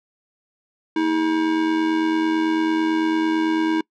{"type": "tone with amplitude modulation", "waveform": "square", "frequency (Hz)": 319.3, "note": "D#4", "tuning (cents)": 45, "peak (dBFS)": -16, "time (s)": [0.96, 3.81], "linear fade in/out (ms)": 5, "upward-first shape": "sine", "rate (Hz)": 89, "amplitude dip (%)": 50, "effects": ["noise-tail reverb RT60 0.1 s tail -25 dB re dry", "low-pass 3000 Hz 12 dB/octave"]}